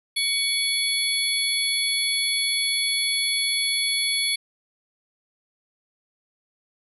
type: tone cluster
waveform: sine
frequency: 2248 / 3413 / 4388 / 11210 Hz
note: C#7 / G#7 / C#8 / F9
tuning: +24 / +47 / -18 / +5 cents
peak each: -27 / -26 / -26 / -28 dBFS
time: 0.16-4.36 s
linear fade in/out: 10 ms
effects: none